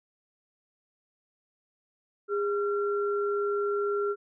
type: tone pair together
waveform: sine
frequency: 407 / 1369 Hz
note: G#4 / F6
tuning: -35 / -35 cents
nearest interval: octave + major sixth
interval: 2100 cents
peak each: -26 / -33 dBFS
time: 2.28-4.16 s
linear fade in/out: 50 ms
effects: none